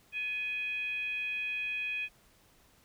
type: tone with frequency modulation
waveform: sine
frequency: 2497 Hz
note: D#7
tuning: 6 cents sharp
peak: -32 dBFS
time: 0.12-2.09 s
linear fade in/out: 50 ms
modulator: 784 Hz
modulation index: 0.37
effects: pink hiss -64 dBFS RMS until 2.84 s